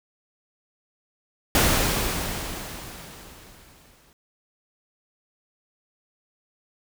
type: noise with exponential decay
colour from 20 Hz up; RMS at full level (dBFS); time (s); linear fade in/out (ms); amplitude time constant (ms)
pink; -18; 1.55-4.13; 1; 560
effects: none